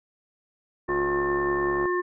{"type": "harmonic tone", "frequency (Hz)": 358, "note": "F4", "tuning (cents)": 43, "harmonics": [1, 3, 5], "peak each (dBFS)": [-24, -29, -31], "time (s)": [0.88, 2.02], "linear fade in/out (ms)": 20}
{"type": "click train", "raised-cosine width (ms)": 1, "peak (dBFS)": -19, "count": 69, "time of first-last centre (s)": [0.89, 1.856], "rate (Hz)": 70.4}
{"effects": []}